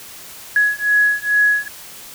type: beating tone pair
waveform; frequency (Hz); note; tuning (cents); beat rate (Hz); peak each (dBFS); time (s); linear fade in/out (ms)
sine; 1677 / 1679.3; G#6 / G#6; +16 / +19; 2.3; -16; 0.56-1.68; 2
effects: white hiss -37 dBFS RMS until 2.14 s